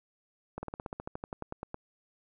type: slowing click train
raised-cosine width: 1 ms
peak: -23 dBFS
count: 16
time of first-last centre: 0.58-1.744 s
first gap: 50 ms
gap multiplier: 1.06
effects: none